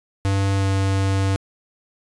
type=tone with pitch glide; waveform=square; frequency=98 to 97.1 Hz; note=G2 to G2; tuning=0 to -16 cents; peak=-18 dBFS; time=0.25-1.36 s; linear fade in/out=0 ms; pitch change=-16 cents; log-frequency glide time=0.56-0.66 s; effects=resampled to 22050 Hz